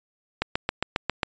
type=click train; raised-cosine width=0.3 ms; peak=-7 dBFS; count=7; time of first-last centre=0.42-1.232 s; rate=7.39 Hz; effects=resampled to 16000 Hz